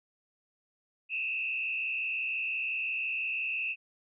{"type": "tone with frequency modulation", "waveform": "sine", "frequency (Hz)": 2622, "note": "E7", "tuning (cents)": -10, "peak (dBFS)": -30, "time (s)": [1.09, 3.76], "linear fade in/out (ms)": 50, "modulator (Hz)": 65.8, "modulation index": 1.7, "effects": []}